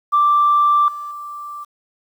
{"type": "tone with level steps", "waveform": "sine", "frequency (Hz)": 1174.7, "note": "D6", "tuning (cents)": 0, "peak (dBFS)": [-10, -26, -28], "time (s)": [0.12, 1.65], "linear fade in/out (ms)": 20, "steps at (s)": [0.88, 1.11], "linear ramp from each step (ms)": 2, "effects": ["tanh soft clip ceiling -6 dBFS", "8-bit"]}